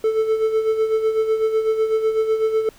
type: tone with tremolo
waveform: triangle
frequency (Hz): 440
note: A4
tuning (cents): 0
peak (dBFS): -12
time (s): 0.04-2.69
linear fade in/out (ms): 2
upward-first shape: sine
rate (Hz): 8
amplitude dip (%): 60
effects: pink hiss -50 dBFS RMS until 2.78 s